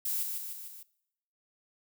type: noise with echo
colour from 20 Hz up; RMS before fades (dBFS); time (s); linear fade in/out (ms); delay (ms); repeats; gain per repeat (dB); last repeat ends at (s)
violet; -32; 0.05-0.23; 5; 150; 4; -4; 0.83
effects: noise-tail reverb RT60 0.8 s tail -21 dB re dry